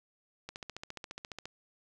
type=click train; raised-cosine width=0.2 ms; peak=-24 dBFS; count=15; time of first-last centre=0.49-1.456 s; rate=14.5 Hz; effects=none